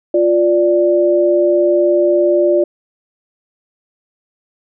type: tone pair together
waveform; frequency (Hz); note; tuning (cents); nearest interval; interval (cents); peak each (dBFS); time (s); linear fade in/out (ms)
sine; 350.7 / 587.3; F4 / D5; +7 / 0; major sixth; 893; -12; 0.14-2.64; 5
effects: none